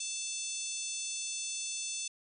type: harmonic tone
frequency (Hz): 882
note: A5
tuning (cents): +4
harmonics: 3 / 4 / 5 / 6 / 7 / 8 / 9 / 10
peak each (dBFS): -45 / -44 / -46 / -48 / -39 / -46 / -44 / -45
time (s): 0-2.08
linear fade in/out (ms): 5
effects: none